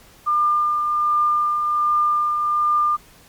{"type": "tone with tremolo", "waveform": "sine", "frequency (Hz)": 1201, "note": "D6", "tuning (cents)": 38, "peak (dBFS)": -14, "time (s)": [0.26, 2.97], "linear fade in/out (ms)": 20, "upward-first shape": "triangle", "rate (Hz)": 1.3, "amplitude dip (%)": 40, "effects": ["pink hiss -49 dBFS RMS until 3.28 s", "MP3 96 kbps"]}